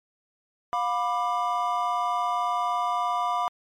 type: chord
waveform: triangle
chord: B diminished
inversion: second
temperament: just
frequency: 711.2 / 987.8 / 1185.3 Hz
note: F5 / B5 / D6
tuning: +31 / 0 / +16 cents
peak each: -26 dBFS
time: 0.73-3.48 s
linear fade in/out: 0 ms
effects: MP3 64 kbps